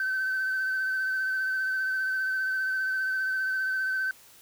sine tone with vibrato, 1535 Hz, G6, 37 cents flat, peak -24 dBFS, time 0-4.11 s, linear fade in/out 2 ms, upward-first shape sine, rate 15 Hz, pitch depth 19 cents each way, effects tanh soft clip ceiling -23 dBFS + white hiss -54 dBFS RMS until 4.41 s

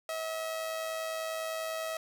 sawtooth tone with amplitude modulation, 643 Hz, E5, 43 cents flat, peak -28 dBFS, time 0.09-1.97 s, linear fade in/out 2 ms, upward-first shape sine, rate 110 Hz, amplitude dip 40%, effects none

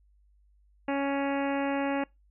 harmonic tone, 278.2 Hz, C#4, 6 cents sharp, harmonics 1 / 2 / 3 / 4 / 5 / 6 / 7 / 8 / 9 / 10, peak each -29 / -32 / -34 / -41 / -43 / -41 / -43 / -45 / -45 / -45 dBFS, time 0.88-2.04 s, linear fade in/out 5 ms, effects noise-tail reverb RT60 0.2 s tail -24 dB re dry + added 50 Hz sine -60 dBFS peak until 2.3 s

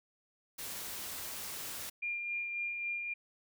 white noise, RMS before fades -42 dBFS, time 0.58-1.9 s, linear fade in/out 10 ms
sine tone with tremolo, 2401 Hz, D7, 38 cents sharp, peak -33 dBFS, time 2.02-3.14 s, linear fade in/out 10 ms, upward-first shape sine, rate 3.7 Hz, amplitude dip 35%
effects none

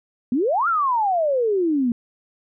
sine exponential two-way sweep, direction up then down, 228.9 to 1417 to 228.9 Hz, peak -17 dBFS, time 0.32-1.92 s, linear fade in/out 2 ms, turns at 0.68 s, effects none

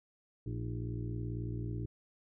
harmonic tone with a mistuned harmonic, 58.27 Hz, A#1, in tune, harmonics 1 / 2 / 3 / 4 / 5 / 6 / 7, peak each -43 / -37 / -47 / -52 / -45 / -49 / -51 dBFS, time 0.46-1.86 s, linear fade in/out 5 ms, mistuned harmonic 5, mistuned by +83 cents, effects none

